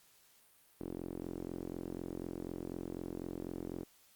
sawtooth tone with band-pass filter, 44.04 Hz, F1, 15 cents sharp, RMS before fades -43 dBFS, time 0.8-3.84 s, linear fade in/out 10 ms, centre 330 Hz, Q 2.6, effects white hiss -66 dBFS RMS until 4.15 s + Opus 48 kbps

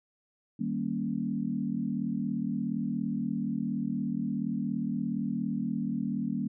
sine chord, Eb dominant seventh, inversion none, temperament equal, 155.56 / 196 / 233.1 / 277.2 Hz, Eb3 / G3 / Bb3 / Db4, 0 / 0 / 0 / 0 cents, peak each -38 / -33 / -32 / -36 dBFS, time 0.59-6.48 s, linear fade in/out 10 ms, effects none

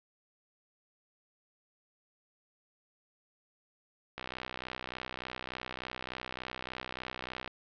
click train, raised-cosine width 0.3 ms, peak -22 dBFS, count 210, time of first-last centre 4.18-7.477 s, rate 63.4 Hz, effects low-pass 5000 Hz 12 dB/octave

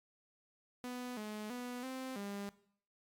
sawtooth tone with pitch steps, 248.1 / 212.3 / 246.4 / 260.5 / 201.1 Hz, B3 / G#3 / B3 / C4 / G3, +8 / +38 / -4 / -7 / +44 cents, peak -37 dBFS, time 0.84-2.49 s, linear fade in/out 0 ms, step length 330 ms, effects noise-tail reverb RT60 0.6 s tail -18 dB re dry + MP3 96 kbps

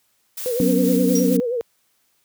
blue noise with tremolo, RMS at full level -30 dBFS, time 0.37-1.37 s, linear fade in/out 5 ms, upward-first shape square, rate 4.2 Hz, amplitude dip 25%
sine tone with vibrato, 483.4 Hz, B4, 37 cents flat, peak -20 dBFS, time 0.46-1.61 s, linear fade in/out 0 ms, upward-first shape sine, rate 9.5 Hz, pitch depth 91 cents each way
sine chord, F# suspended fourth, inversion none, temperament equal with one note detuned, 185 / 248.1 / 277.2 Hz, F#3 / B3 / C#4, 0 / +8 / 0 cents, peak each -20 dBFS, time 0.6-1.4 s, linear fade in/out 0 ms
sine tone with exponential decay, 5710 Hz, F8, 37 cents sharp, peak -20 dBFS, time 1.15-1.33 s, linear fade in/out 5 ms, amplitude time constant 37 ms
effects white hiss -65 dBFS RMS until 2.24 s + high-pass 60 Hz 12 dB/octave

